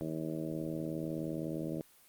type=harmonic tone; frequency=79.5 Hz; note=D#2; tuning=38 cents sharp; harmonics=2 / 3 / 4 / 5 / 6 / 7 / 8; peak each=-40 / -43 / -38 / -46 / -47 / -44 / -47 dBFS; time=0.01-1.81 s; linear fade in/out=0 ms; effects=white hiss -62 dBFS RMS until 2.08 s + Opus 24 kbps